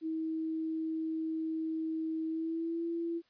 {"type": "tone with pitch glide", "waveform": "sine", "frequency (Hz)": [320.1, 336.2], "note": ["D#4", "E4"], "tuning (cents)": [49, 34], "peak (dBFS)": -32, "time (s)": [0.01, 3.22], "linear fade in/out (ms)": 50, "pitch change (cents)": 85, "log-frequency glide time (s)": [2.27, 2.85], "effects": ["white hiss -71 dBFS RMS until 3.29 s", "resampled to 11025 Hz"]}